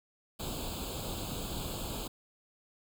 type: noise with comb filter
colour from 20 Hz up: pink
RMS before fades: -38 dBFS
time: 0.39-2.08 s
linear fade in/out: 10 ms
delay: 0.26 ms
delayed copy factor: +0.95
effects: none